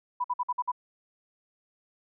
sine tone bursts, 987.8 Hz, B5, in tune, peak -25 dBFS, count 6, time 0.2-0.718 s, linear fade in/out 10 ms, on 43 ms, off 52 ms, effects none

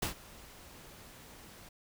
pink noise with ADSR envelope, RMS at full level -32 dBFS, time 0.02-1.69 s, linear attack 7 ms, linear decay 110 ms, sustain -21 dB, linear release 6 ms, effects none

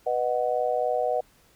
sine chord, B major, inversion none, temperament just, 493.9 / 617.4 / 740.8 Hz, B4 / D#5 / F#5, 0 / -14 / +2 cents, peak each -27 dBFS, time 0.06-1.21 s, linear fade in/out 10 ms, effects pink hiss -60 dBFS RMS until 1.55 s

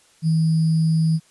sine tone with sample-and-hold, 160.6 Hz, E3, 45 cents flat, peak -15 dBFS, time 0.22-1.2 s, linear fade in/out 50 ms, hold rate 4900 Hz, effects white hiss -56 dBFS RMS until 1.3 s + resampled to 24000 Hz

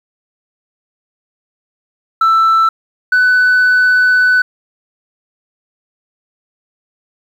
sine tone pair in turn, 1327 / 1497.3 Hz, E6 / F#6, +11 / +20 cents, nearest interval major second, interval 209 cents, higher second, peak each -5 dBFS, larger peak neither, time 2.21-2.69 / 3.12-4.42 s, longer second, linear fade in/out 5 ms, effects tanh soft clip ceiling -6 dBFS + 7-bit

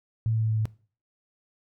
sine tone with pitch steps, 111.9 / 111.19 / 110.49 / 109.79 / 109.09 Hz, A2 / A2 / A2 / A2 / A2, +30 / +19 / +8 / -3 / -14 cents, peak -22 dBFS, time 0.26-0.655 s, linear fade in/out 0 ms, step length 79 ms, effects noise-tail reverb RT60 0.4 s tail -20 dB re dry

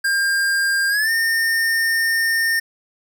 square tone with pitch glide, 1603 to 1820.2 Hz, G6 to A#6, +38 to -42 cents, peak -17 dBFS, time 0.04-2.6 s, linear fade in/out 10 ms, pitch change +220 cents, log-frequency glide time 0.89-1.11 s, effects none

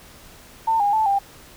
sine tone with pitch steps, 898 / 814 / 875 / 795 Hz, A5 / G#5 / A5 / G5, +35 / -35 / -10 / +24 cents, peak -16 dBFS, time 0.67-1.19 s, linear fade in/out 10 ms, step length 130 ms, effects pink hiss -46 dBFS RMS until 1.56 s

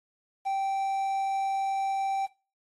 triangle tone with quantisation, 780 Hz, G5, 9 cents flat, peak -24 dBFS, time 0.45-2.27 s, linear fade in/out 20 ms, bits 9, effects noise-tail reverb RT60 0.3 s tail -18 dB re dry + AAC 32 kbps

